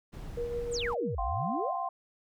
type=noise; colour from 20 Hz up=brown; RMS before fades=-41 dBFS; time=0.12-0.95 s; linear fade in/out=20 ms
type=tone with tremolo; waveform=sine; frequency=476.1 Hz; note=A#4; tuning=37 cents sharp; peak=-30 dBFS; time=0.37-1.15 s; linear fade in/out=5 ms; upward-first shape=triangle; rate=6.3 Hz; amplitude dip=45%
type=exponential two-way sweep; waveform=sine; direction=down then up; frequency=9397 to 46 to 918 Hz; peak=-32 dBFS; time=0.71-1.77 s; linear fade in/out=50 ms; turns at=1.21 s
type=chord; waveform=sine; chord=F suspended second; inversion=none; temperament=equal with one note detuned; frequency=698.5 / 766.1 / 1046.5 Hz; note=F5 / G5 / C6; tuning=0 / -40 / 0 cents; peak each=-35 dBFS; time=1.18-1.89 s; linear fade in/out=5 ms
effects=none